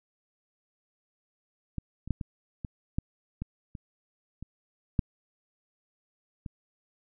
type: clicks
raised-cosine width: 5 ms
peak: -20 / -27 / -14 / -22 / -22 / -15 / -21 / -27 / -27 / -11 / -25 dBFS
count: 11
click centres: 1.783 / 2.076 / 2.107 / 2.212 / 2.648 / 2.985 / 3.42 / 3.752 / 4.426 / 4.992 / 6.462 s
effects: none